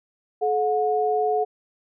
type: tone pair together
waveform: sine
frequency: 429.5 / 725 Hz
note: A4 / F#5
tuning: -42 / -35 cents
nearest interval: major sixth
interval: 907 cents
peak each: -22 dBFS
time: 0.41-1.45 s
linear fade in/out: 20 ms
effects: none